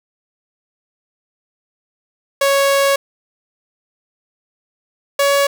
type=tone pair in turn; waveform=sawtooth; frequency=554.4 / 561.8 Hz; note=C#5 / C#5; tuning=0 / +23 cents; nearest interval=unison; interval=23 cents; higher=second; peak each=-8 dBFS; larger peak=neither; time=2.41-2.96 / 5.19-5.47 s; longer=first; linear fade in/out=5 ms; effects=8-bit